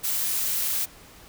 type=noise; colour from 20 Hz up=blue; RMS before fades=-26 dBFS; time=0.03-0.86 s; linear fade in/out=20 ms; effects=pink hiss -49 dBFS RMS until 1.28 s